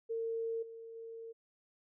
sine tone with level steps, 455.1 Hz, A#4, 42 cents flat, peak -34 / -46 / -44 dBFS, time 0.09-1.33 s, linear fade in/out 20 ms, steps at 0.62 / 0.95 s, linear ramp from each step 10 ms, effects none

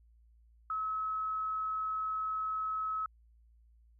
sine tone, 1288 Hz, E6, 41 cents flat, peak -32 dBFS, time 0.7-3.06 s, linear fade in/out 2 ms, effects added 57 Hz sine -60 dBFS peak until 3.99 s

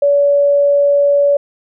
sine tone, 570 Hz, C#5, 48 cents sharp, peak -8 dBFS, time 0.02-1.37 s, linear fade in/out 5 ms, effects none

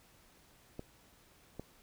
clicks, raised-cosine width 2 ms, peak -28 dBFS, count 2, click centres 0.794 / 1.596 s, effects pink hiss -64 dBFS RMS until 1.82 s

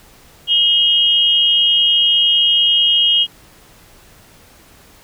sine tone pair together, 2882 / 3231 Hz, F#7 / G#7, -46 / -48 cents, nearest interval major second, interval 198 cents, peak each -13 / -13 dBFS, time 0.47-3.27 s, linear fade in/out 50 ms, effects pink hiss -46 dBFS RMS until 5.03 s

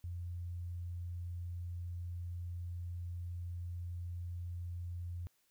sine tone, 87.31 Hz, F2, in tune, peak -39 dBFS, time 0.04-5.27 s, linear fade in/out 0 ms, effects white hiss -75 dBFS RMS until 5.5 s

